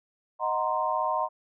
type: chord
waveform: sine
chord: C half-diminished seventh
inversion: first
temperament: equal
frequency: 622.3 / 740 / 932.3 / 1046.5 Hz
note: Eb5 / Gb5 / Bb5 / C6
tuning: 0 / 0 / 0 / 0 cents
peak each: -31 / -32 / -29 / -29 dBFS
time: 0.39-1.29 s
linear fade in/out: 50 ms
effects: none